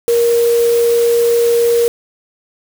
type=tone in noise; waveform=sine; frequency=470 Hz; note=A#4; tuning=14 cents sharp; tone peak=-9 dBFS; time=0.08-1.88 s; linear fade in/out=0 ms; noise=white; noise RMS=-26 dBFS; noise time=0.08-1.88 s; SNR=+14 dB; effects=none